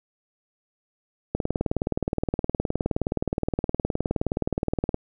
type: click train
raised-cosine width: 2 ms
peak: -10 dBFS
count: 70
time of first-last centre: 1.35-4.944 s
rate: 19.2 Hz
effects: none